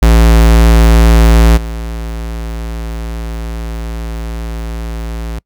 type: tone with level steps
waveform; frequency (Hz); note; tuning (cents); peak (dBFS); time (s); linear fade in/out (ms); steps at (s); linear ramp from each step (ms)
square; 56.4; A1; +44; -4 / -19; 0.02-5.39; 5; 1.56; 20
effects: noise-tail reverb RT60 0.1 s tail -25 dB re dry